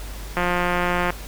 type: click train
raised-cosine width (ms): 0.5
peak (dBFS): -7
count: 131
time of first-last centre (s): 0.37-1.104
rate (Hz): 177
effects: added 50 Hz sine -33 dBFS peak until 1.27 s + pink hiss -39 dBFS RMS until 1.27 s